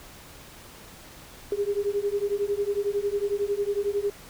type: beating tone pair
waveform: sine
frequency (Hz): 400.7 / 411.7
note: G4 / G#4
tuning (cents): +38 / -15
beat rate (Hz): 11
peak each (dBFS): -27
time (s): 1.52-4.1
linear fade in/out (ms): 2
effects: pink hiss -47 dBFS RMS until 4.29 s